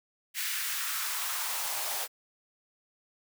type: noise with high-pass filter sweep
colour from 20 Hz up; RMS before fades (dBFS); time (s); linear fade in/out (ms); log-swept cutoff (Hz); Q
white; -33; 0.34-2.08; 50; 2000 to 610; 2
effects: none